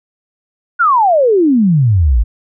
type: exponential sweep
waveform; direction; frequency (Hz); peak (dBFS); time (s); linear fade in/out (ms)
sine; down; 1480 to 50.2; -7; 0.79-2.24; 20
effects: none